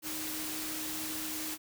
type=tone in noise; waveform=sine; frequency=311.2 Hz; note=D#4; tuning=in tune; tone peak=-42 dBFS; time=0.02-1.58 s; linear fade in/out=50 ms; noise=white; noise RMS=-38 dBFS; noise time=0.02-1.58 s; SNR=-7 dB; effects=none